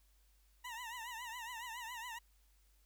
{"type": "tone with vibrato", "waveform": "20% pulse", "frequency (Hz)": 946, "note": "A#5", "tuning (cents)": 25, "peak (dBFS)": -39, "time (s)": [0.64, 2.19], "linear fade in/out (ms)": 10, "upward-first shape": "triangle", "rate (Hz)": 7.2, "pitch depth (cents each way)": 130, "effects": ["added 50 Hz sine -67 dBFS peak until 2.85 s", "white hiss -75 dBFS RMS until 2.85 s"]}